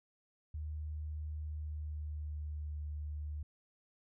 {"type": "tone with pitch glide", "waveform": "sine", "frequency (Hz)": [76.4, 74.91], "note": ["D#2", "D2"], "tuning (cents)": [-31, 35], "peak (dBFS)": -38, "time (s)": [0.54, 3.43], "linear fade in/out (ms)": 5, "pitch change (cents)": -34, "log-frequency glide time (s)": [1.45, 2.63], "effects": []}